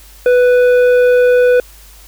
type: tone with tanh clipping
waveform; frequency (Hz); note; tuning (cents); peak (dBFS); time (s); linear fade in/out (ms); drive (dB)
triangle; 494.8; B4; +3; -8; 0.26-1.6; 2; 13
effects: added 50 Hz sine -39 dBFS peak until 2.07 s + white hiss -42 dBFS RMS until 2.07 s